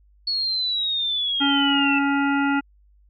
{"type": "linear sweep", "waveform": "sine", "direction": "down", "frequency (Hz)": [4387, 2637], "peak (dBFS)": -21, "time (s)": [0.27, 1.99], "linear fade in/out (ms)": 5}
{"type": "harmonic tone", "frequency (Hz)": 280.2, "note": "C#4", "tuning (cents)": 19, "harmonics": [1, 3, 5, 7, 9, 10], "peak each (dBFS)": [-20, -26, -25, -33, -35, -38], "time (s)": [1.4, 2.61], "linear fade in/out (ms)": 20}
{"effects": ["added 50 Hz sine -53 dBFS peak until 3.09 s"]}